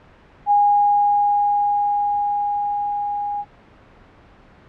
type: tone with level ramp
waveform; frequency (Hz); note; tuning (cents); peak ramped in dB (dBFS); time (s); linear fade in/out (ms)
sine; 820; G#5; -22; -11 to -22; 0.46-3.45; 50
effects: pink hiss -48 dBFS RMS until 4.68 s + low-pass 2000 Hz 12 dB/octave